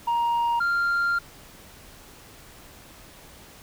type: tone pair in turn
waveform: sine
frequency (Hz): 940 / 1392.3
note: A#5 / F6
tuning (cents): +14 / -6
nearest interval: perfect fifth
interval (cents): 680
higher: second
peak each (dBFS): -18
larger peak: neither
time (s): 0.07-0.6 / 0.6-1.19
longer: second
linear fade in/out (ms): 10
effects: tanh soft clip ceiling -20 dBFS + pink hiss -48 dBFS RMS until 3.62 s